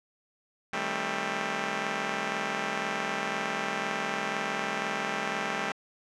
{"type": "chord", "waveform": "5% pulse", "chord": "A half-diminished seventh", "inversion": "second", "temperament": "just", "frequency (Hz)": [158.4, 198, 220, 264], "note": ["Eb3", "G3", "A3", "C4"], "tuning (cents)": [31, 18, 0, 16], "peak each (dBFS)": [-28, -23, -23, -27], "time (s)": [0.73, 5.72], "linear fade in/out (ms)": 2, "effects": ["low-pass 5000 Hz 12 dB/octave"]}